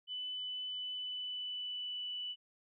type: tone with pitch glide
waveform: sine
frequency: 2999 to 2970 Hz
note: F#7 to F#7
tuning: +23 to +6 cents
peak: -38 dBFS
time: 0.07-2.36 s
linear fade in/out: 50 ms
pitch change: -17 cents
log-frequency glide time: 0.87-2.11 s
effects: none